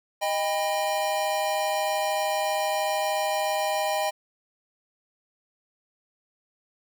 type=chord; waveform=square; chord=Eb augmented; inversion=none; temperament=equal with one note detuned; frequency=622.3 / 799.1 / 987.8 Hz; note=Eb5 / G5 / B5; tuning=0 / +33 / 0 cents; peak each=-28 / -28 / -34 dBFS; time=0.21-4.11 s; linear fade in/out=20 ms; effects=none